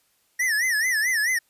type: tone with vibrato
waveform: square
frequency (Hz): 1864.7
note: A#6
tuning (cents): 0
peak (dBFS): -21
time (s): 0.39-1.39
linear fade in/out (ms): 10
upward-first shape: sine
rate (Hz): 4.6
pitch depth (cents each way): 170
effects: white hiss -66 dBFS RMS until 1.49 s + resampled to 32000 Hz